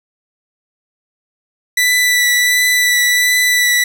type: tone with vibrato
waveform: sawtooth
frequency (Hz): 1975.5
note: B6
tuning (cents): 0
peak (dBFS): -7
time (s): 1.77-3.84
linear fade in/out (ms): 5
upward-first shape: triangle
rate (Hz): 1.4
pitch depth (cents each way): 16
effects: none